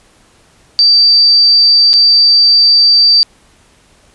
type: tone with dropouts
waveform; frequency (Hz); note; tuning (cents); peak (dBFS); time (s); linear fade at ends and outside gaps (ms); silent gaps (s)
sine; 4651; D8; -18; -4; 0.79-3.23; 0; 1.932-1.938
effects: pink hiss -48 dBFS RMS until 4.14 s + resampled to 24000 Hz